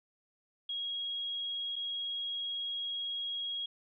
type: tone with dropouts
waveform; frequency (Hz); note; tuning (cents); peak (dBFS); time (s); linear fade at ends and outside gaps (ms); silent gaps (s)
sine; 3294; G#7; -15; -34; 0.69-3.66; 5; 1.758-1.762
effects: none